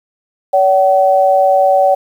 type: tone pair together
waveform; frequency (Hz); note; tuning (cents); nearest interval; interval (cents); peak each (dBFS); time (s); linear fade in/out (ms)
sine; 569 / 759.5; C#5 / F#5; +45 / +45; perfect fourth; 500; -10; 0.53-1.95; 10
effects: 7-bit